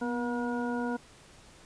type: harmonic tone with a mistuned harmonic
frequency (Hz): 239.8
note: A#3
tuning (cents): +49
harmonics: 1 / 2 / 3 / 4 / 6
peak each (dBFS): -31 / -36 / -40 / -39 / -40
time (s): 0.01-0.97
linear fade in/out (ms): 10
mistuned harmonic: 1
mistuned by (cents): +34
effects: pink hiss -55 dBFS RMS until 1.65 s + resampled to 22050 Hz